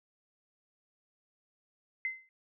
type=tone with exponential decay; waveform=sine; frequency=2063 Hz; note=C7; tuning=25 cents flat; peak=-28 dBFS; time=2.05-2.29 s; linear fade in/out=1 ms; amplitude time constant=51 ms; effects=none